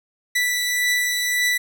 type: beating tone pair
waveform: sawtooth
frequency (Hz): 1972 / 1973.8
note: B6 / B6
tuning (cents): -3 / -2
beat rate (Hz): 1.8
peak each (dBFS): -16 / -25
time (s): 0.35-1.58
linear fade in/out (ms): 10
effects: none